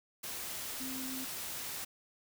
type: tone in noise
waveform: sine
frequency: 261.6 Hz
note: C4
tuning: in tune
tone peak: -41 dBFS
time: 0.8-1.25 s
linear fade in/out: 10 ms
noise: white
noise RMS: -41 dBFS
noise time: 0.23-1.85 s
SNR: -3 dB
effects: none